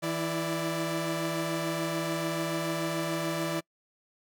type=tone cluster; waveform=sawtooth; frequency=162.5 / 331.9 / 588 Hz; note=E3 / E4 / D5; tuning=-24 / +12 / +2 cents; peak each=-30 / -29 / -30 dBFS; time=0.02-3.61 s; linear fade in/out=20 ms; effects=noise-tail reverb RT60 0.1 s tail -26 dB re dry